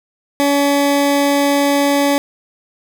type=tone; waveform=20% pulse; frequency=283.4 Hz; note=C#4; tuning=38 cents sharp; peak=-7 dBFS; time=0.4-2.18 s; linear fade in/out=0 ms; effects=none